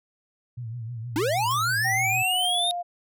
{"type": "tone with vibrato", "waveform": "sine", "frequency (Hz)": 116.54, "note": "A#2", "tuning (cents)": 0, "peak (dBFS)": -31, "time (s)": [0.57, 2.23], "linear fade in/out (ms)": 10, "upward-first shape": "triangle", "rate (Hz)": 6.4, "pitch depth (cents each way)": 120}
{"type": "linear sweep", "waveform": "square", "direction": "up", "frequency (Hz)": [277.2, 3729], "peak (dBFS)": -23, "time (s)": [1.16, 2.71], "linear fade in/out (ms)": 0}
{"type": "noise with exponential decay", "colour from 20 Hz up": "blue", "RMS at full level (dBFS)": -35, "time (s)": [1.51, 1.62], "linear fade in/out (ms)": 0, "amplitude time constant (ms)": 22}
{"type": "tone with pitch glide", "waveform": "sine", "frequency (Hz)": [770, 702], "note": ["G5", "F5"], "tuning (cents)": [-31, 9], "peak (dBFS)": -27, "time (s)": [1.84, 2.83], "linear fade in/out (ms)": 20, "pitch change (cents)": -160, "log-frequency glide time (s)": [2.02, 2.64]}
{"effects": []}